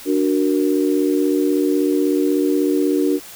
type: chord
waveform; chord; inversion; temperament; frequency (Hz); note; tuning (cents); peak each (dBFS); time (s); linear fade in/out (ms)
sine; D augmented; none; equal; 293.7 / 370 / 466.2; D4 / F#4 / A#4; 0 / 0 / 0; -17 / -19 / -23; 0.05-3.2; 50
effects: white hiss -38 dBFS RMS until 3.35 s